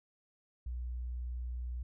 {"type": "tone", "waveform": "sine", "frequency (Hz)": 61, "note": "B1", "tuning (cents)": -21, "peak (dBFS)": -36, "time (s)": [0.66, 1.83], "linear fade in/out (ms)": 5, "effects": []}